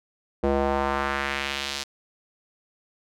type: tone with band-pass filter sweep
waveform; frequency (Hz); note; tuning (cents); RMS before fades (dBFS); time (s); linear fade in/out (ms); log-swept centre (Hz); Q
square; 69.3; C#2; 0; -26; 0.43-1.84; 10; 470 to 4900; 1.4
effects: none